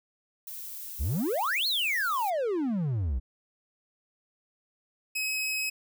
violet noise, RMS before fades -40 dBFS, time 0.47-2.3 s, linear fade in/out 2 ms
triangle exponential two-way sweep, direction up then down, 56.8 to 4400 to 56.8 Hz, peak -24 dBFS, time 0.99-3.2 s, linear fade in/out 20 ms, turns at 1.67 s
sawtooth tone, 2551 Hz, D#7, 43 cents sharp, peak -25 dBFS, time 5.15-5.7 s, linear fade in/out 10 ms
effects none

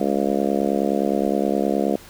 harmonic tone, 69.6 Hz, C#2, 8 cents sharp, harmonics 3 / 4 / 5 / 6 / 7 / 8 / 9 / 10, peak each -24 / -25 / -26 / -27 / -27 / -28 / -29 / -29 dBFS, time 0-1.96 s, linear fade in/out 5 ms, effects pink hiss -44 dBFS RMS until 2.09 s

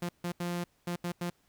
sawtooth tone bursts at uneven times, 174.61 Hz, F3, in tune, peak -28 dBFS, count 6, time 0.02-0.09 / 0.24-0.32 / 0.4-0.64 / 0.87-0.96 / 1.04-1.12 / 1.21-1.3 s, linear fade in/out 5 ms, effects pink hiss -70 dBFS RMS until 1.48 s

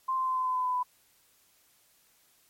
sine tone with pitch steps, 1046.5 / 1039.3 / 1032.1 / 1025 / 1017.9 / 1010.9 / 1003.9 / 996.9 Hz, C6 / C6 / C6 / C6 / C6 / B5 / B5 / B5, 0 / -12 / -24 / -36 / -48 / +40 / +28 / +16 cents, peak -26 dBFS, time 0.08-0.832 s, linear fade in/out 10 ms, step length 94 ms, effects white hiss -65 dBFS RMS until 2.49 s + MP3 64 kbps

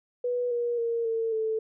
sine tone with pitch steps, 490 / 477.2 / 464.6 / 452.5 / 440.6 Hz, B4 / A#4 / A#4 / A4 / A4, -14 / +41 / -6 / +48 / +2 cents, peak -25 dBFS, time 0.24-1.59 s, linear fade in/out 5 ms, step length 270 ms, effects none

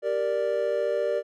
triangle chord, G minor, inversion none, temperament equal, 392 / 466.2 / 587.3 Hz, G4 / Bb4 / D5, 0 / 0 / 0 cents, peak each -29 / -26 / -24 dBFS, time 0.02-1.23 s, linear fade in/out 50 ms, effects none

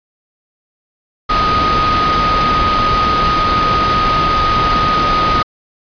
sine tone in noise, 1244.5 Hz, D#6, in tune, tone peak -12 dBFS, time 1.29-5.43 s, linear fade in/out 10 ms, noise pink, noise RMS -17 dBFS, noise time 1.29-5.43 s, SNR +2 dB, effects resampled to 11025 Hz

